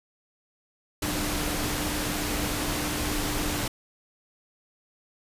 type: tone in noise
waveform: sine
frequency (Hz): 298.3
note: D4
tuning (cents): +27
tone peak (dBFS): -34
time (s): 1.02-3.68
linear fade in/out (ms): 5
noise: pink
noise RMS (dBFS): -29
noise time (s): 1.02-3.68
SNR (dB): -8
effects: resampled to 32000 Hz